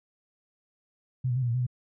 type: tone with pitch steps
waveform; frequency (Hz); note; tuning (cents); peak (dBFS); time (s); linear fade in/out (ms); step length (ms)
sine; 128.4 / 121.8 / 131.2 / 121.9 / 116.5 / 126.6 / 123.5; C3 / B2 / C3 / B2 / A#2 / B2 / B2; -32 / -24 / +5 / -22 / -1 / +43 / 0; -24; 1.24-1.667; 10; 61
effects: none